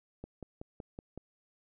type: click train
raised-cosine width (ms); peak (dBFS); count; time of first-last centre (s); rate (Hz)
2; -29; 6; 0.24-1.176; 5.34
effects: none